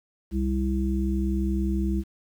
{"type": "harmonic tone", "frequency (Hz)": 65.8, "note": "C2", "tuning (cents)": 10, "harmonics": [1, 3, 5], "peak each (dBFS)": [-25, -27, -30], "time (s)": [0.31, 2.04], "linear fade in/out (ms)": 50, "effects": ["9-bit"]}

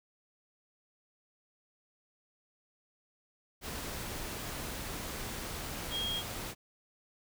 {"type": "tone in noise", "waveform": "sine", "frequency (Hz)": 3256, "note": "G#7", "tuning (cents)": -35, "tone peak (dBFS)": -33, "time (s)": [5.9, 6.23], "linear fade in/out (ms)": 50, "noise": "pink", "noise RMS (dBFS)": -40, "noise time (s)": [3.61, 6.55], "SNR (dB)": 4, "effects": []}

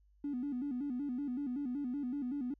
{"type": "tone with vibrato", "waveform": "triangle", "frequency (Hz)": 266.4, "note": "C4", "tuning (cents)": 31, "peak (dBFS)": -31, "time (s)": [0.24, 2.54], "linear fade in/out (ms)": 5, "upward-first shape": "square", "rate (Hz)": 5.3, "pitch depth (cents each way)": 130, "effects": ["tanh soft clip ceiling -32 dBFS", "added 50 Hz sine -64 dBFS peak until 2.59 s"]}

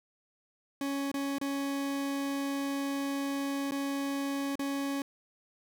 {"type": "tone with dropouts", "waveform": "40% pulse", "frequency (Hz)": 277.9, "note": "C#4", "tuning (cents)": 4, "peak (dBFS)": -30, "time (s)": [0.81, 5.02], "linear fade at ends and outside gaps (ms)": 2, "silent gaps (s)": [[1.116, 1.141], [1.384, 1.413], [3.71, 3.719], [4.555, 4.593]], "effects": []}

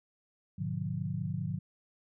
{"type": "chord", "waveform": "sine", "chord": "G# diminished seventh", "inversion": "none", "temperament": "just", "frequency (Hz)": [103.83, 124.59, 149.51, 179.41], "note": ["G#2", "B2", "D3", "F3"], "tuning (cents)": [0, 16, 31, 47], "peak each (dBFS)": [-38, -40, -36, -37], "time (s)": [0.58, 1.59], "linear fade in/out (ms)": 10, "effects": []}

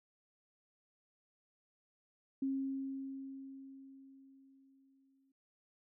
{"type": "tone with exponential decay", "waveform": "sine", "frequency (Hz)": 270, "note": "C#4", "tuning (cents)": -45, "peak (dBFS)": -32, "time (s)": [2.42, 5.32], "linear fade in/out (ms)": 5, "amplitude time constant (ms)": 630, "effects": []}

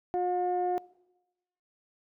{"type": "tone pair together", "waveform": "sine", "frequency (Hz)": [359, 718], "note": ["F4", "F5"], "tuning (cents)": [48, 48], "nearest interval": "octave", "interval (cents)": 1200, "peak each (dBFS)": -28, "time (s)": [0.14, 0.78], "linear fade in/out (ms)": 0, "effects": ["noise-tail reverb RT60 1.0 s tail -23 dB re dry", "tanh soft clip ceiling -21 dBFS"]}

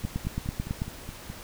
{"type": "two click trains", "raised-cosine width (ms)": 5, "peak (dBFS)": [-16, -24], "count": [8, 7], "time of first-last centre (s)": [[0.05, 0.819], [0.04, 1.301]], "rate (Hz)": [9.1, 4.76], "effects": ["pink hiss -44 dBFS RMS until 1.43 s"]}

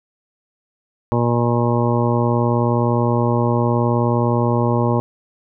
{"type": "harmonic tone", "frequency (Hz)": 119.3, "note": "A#2", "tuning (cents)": 41, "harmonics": [1, 2, 3, 4, 5, 7, 8, 9], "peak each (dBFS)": [-18, -21, -23, -24, -25, -26, -27, -28], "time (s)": [1.12, 5], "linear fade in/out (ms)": 0, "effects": []}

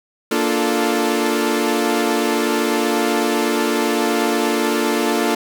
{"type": "chord", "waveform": "sawtooth", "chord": "Bb major seventh", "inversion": "none", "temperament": "equal with one note detuned", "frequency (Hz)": [233.1, 293.7, 349.2, 438.2], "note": ["Bb3", "D4", "F4", "A4"], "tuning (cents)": [0, 0, 0, -7], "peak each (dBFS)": -18, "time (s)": [0.31, 5.35], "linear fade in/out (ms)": 5, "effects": []}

